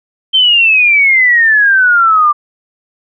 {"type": "exponential sweep", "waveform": "sine", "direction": "down", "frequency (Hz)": [3142, 1174.7], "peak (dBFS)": -5, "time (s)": [0.33, 2.33], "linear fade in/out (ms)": 20, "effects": []}